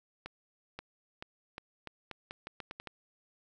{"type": "accelerating click train", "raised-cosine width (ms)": 0.3, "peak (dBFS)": -25, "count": 12, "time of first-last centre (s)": [0.26, 2.873], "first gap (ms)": 530, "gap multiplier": 0.82, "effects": []}